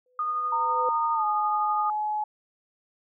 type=tone with exponential growth; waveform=sine; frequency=501 Hz; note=B4; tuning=25 cents sharp; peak=-26 dBFS; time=0.06-0.89 s; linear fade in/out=2 ms; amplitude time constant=180 ms
type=tone with tremolo; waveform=sine; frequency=1229 Hz; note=D#6; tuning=22 cents flat; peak=-24 dBFS; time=0.19-1.9 s; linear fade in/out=2 ms; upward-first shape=sine; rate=12 Hz; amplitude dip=25%
type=tone with pitch glide; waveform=sine; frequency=920 to 848.5 Hz; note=A#5 to G#5; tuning=-23 to +37 cents; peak=-25 dBFS; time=0.52-2.24 s; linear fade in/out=5 ms; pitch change=-140 cents; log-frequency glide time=1.14-1.25 s
effects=none